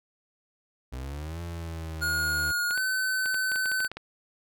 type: exponential two-way sweep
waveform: 35% pulse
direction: up then down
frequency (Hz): 61.6 to 85.7 to 74.1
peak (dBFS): -32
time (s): 0.92-2.52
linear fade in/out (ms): 10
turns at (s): 1.41
type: tone with pitch glide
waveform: square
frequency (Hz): 1435 to 1520.3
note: F6 to F#6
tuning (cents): +47 to +47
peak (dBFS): -26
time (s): 2.01-3.88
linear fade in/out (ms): 20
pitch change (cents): +100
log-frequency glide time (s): 2.72-2.78
type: clicks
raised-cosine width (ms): 0.3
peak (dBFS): -22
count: 12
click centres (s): 2.709 / 2.777 / 3.259 / 3.344 / 3.518 / 3.559 / 3.658 / 3.717 / 3.804 / 3.848 / 3.916 / 3.97
effects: none